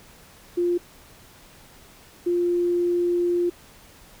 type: tone pair in turn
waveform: sine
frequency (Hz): 350 / 350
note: F4 / F4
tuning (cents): +4 / +4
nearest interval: unison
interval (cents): 0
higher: neither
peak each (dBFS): -19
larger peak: neither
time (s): 0.57-0.78 / 2.26-3.5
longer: second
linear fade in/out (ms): 10
effects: pink hiss -50 dBFS RMS until 4.2 s